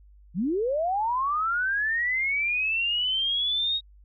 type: linear sweep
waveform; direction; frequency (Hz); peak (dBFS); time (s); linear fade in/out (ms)
sine; up; 150 to 3783; -23; 0.34-3.81; 50
effects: added 50 Hz sine -50 dBFS peak until 4.04 s